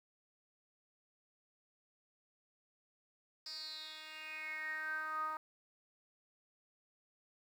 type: tone with band-pass filter sweep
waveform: 10% pulse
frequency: 311.4 Hz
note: D#4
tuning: 2 cents sharp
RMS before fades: -43 dBFS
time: 3.46-5.37 s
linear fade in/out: 2 ms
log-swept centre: 5000 to 1100 Hz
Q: 8.2
effects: 11-bit